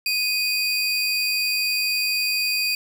45% pulse tone pair together, 2492 / 4704 Hz, D#7 / D8, +2 / +2 cents, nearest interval major seventh, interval 1100 cents, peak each -23 dBFS, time 0.06-2.75 s, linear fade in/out 2 ms, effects none

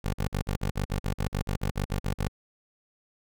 15% pulse tone bursts, 49.2 Hz, G1, 7 cents sharp, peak -20 dBFS, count 16, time 0.04-2.283 s, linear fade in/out 10 ms, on 98 ms, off 45 ms, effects none

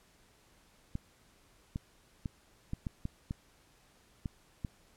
clicks, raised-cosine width 5 ms, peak -23 dBFS, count 9, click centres 0.954 / 1.759 / 2.258 / 2.734 / 2.868 / 3.054 / 3.309 / 4.258 / 4.648 s, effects pink hiss -65 dBFS RMS until 4.96 s + low-pass 12000 Hz 12 dB/octave

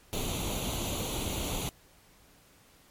pink noise with comb filter, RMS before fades -33 dBFS, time 0.13-1.69 s, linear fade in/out 0 ms, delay 0.29 ms, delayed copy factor +0.75, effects pink hiss -60 dBFS RMS until 2.9 s + MP3 64 kbps

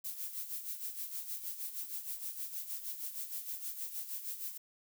violet noise with tremolo, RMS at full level -39 dBFS, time 0.04-4.58 s, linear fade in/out 10 ms, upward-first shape sine, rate 6.4 Hz, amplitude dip 65%, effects none

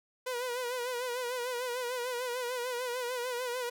sawtooth tone with vibrato, 493.9 Hz, B4, in tune, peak -29 dBFS, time 0.26-3.7 s, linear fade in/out 10 ms, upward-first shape sine, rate 6.7 Hz, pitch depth 66 cents each way, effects none

